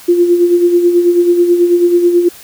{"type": "tone with tremolo", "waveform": "sine", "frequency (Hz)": 349.1, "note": "F4", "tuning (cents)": -1, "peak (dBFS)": -4, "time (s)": [0.08, 2.29], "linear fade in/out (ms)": 10, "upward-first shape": "sine", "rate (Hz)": 9.2, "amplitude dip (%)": 55, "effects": ["white hiss -36 dBFS RMS until 2.43 s"]}